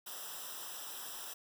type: noise with comb filter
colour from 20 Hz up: white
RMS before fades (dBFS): -45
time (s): 0.06-1.34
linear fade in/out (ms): 10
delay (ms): 0.45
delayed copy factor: -0.85
effects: none